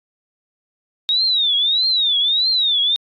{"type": "tone with vibrato", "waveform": "sine", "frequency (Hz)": 3729, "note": "A#7", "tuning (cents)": 0, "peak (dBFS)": -14, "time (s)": [1.09, 2.96], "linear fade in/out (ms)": 0, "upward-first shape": "triangle", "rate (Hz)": 1.6, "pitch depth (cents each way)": 220, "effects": ["AAC 48 kbps"]}